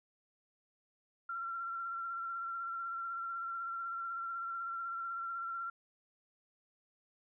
sine tone with vibrato, 1363 Hz, F6, 43 cents flat, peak -37 dBFS, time 1.29-5.7 s, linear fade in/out 5 ms, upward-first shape sine, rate 16 Hz, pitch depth 27 cents each way, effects none

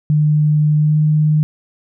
sine tone with pitch glide, 151 to 152.84 Hz, D3 to D#3, +48 to -31 cents, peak -10 dBFS, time 0.1-1.43 s, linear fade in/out 0 ms, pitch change +21 cents, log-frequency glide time 0.77-0.97 s, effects none

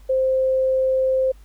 sine tone, 523.3 Hz, C5, in tune, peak -16 dBFS, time 0.09-1.32 s, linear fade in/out 10 ms, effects added 50 Hz sine -43 dBFS peak until 1.44 s + pink hiss -58 dBFS RMS until 1.44 s

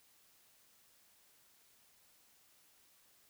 silence, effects white hiss -68 dBFS RMS until 3.29 s

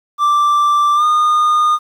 triangle tone with pitch glide, 1174.7 to 1221.8 Hz, D6 to D#6, 0 to -32 cents, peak -8 dBFS, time 0.18-1.79 s, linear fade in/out 50 ms, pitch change +68 cents, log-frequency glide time 0.95-1.04 s, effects 8-bit

